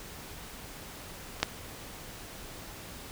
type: clicks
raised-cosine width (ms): 0.2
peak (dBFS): -24 / -6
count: 2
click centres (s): 1.401 / 1.43
effects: pink hiss -45 dBFS RMS until 3.11 s